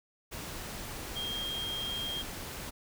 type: tone in noise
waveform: sine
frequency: 3219 Hz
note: G7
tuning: 45 cents sharp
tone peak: -34 dBFS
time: 1.15-2.23 s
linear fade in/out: 20 ms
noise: pink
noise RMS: -41 dBFS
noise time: 0.31-2.71 s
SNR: +4 dB
effects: none